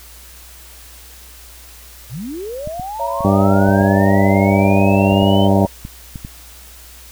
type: linear sweep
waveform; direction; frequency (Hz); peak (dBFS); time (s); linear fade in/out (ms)
sine; up; 94 to 3102; -24; 2.09-5.49; 50
type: clicks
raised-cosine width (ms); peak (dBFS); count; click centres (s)
5; -16; 10; 2.674 / 2.797 / 3.207 / 3.691 / 3.81 / 5.12 / 5.229 / 5.851 / 6.158 / 6.249
type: chord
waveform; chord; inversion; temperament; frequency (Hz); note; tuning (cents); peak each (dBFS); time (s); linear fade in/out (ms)
sine; A# diminished; first; just; 559.4 / 671.3 / 932.3; C#5 / E5 / A#5; +16 / +31 / 0; -24; 2.99-5.67; 10
type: harmonic tone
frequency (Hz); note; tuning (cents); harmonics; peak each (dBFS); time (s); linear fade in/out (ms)
98.4; G2; +7; 1 / 2 / 3 / 4 / 5 / 6 / 7 / 8; -16 / -14 / -19 / -21 / -26 / -20 / -26 / -23; 3.24-5.66; 10
effects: added 60 Hz sine -41 dBFS peak until 7.11 s + white hiss -41 dBFS RMS until 7.11 s